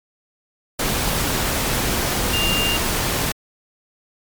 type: tone in noise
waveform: sine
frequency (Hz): 2800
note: F7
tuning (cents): +4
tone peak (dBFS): -20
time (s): 2.33-2.77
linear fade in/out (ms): 5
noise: pink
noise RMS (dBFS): -21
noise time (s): 0.79-3.32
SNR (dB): -2
effects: MP3 96 kbps

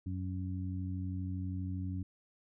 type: harmonic tone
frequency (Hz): 92.5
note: F#2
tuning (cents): 0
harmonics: 1 / 2 / 3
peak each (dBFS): -36 / -42 / -43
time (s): 0.06-2.03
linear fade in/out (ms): 5
effects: none

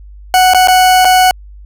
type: tone with dropouts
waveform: 40% pulse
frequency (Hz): 740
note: F#5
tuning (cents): 0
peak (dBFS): -4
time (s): 0.34-1.31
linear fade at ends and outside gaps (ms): 1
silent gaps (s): 0.536-0.546 / 0.674-0.683 / 1.047-1.052
effects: added 50 Hz sine -31 dBFS peak until 1.65 s

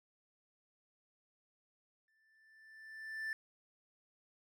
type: tone with exponential growth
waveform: triangle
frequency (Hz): 1767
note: A6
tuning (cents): +7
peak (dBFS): -34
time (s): 2.08-3.33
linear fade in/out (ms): 1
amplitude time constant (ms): 270
effects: none

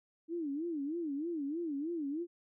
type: tone with vibrato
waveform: sine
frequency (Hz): 309.5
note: D#4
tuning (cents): -9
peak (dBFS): -34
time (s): 0.28-2.27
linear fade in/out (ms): 50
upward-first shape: sine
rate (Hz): 3.2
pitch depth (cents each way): 200
effects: none

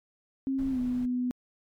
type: tone with pitch glide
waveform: sine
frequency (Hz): 268 to 248.6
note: C4 to B3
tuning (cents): +42 to +12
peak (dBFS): -26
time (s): 0.47-1.31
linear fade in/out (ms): 0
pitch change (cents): -130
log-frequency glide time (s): 0.7-0.79
type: noise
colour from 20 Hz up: brown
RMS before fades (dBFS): -43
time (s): 0.58-1.06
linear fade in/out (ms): 10
effects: MP3 96 kbps

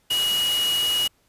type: tone in noise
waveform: sine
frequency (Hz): 2904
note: F#7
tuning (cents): -33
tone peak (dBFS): -20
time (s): 0.1-1.08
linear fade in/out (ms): 10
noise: white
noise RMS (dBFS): -29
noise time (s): 0.1-1.08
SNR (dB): +6
effects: pink hiss -64 dBFS RMS until 1.28 s + resampled to 32000 Hz

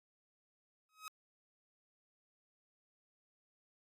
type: tone with exponential growth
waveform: sawtooth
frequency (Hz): 1270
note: D#6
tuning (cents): +35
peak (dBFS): -38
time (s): 0.89-1.08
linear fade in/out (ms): 1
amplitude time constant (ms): 40
effects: AAC 48 kbps

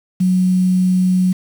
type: tone with quantisation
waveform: sine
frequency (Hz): 183.9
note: F#3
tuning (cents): -10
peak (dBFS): -11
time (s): 0.2-1.33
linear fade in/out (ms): 10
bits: 6
effects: none

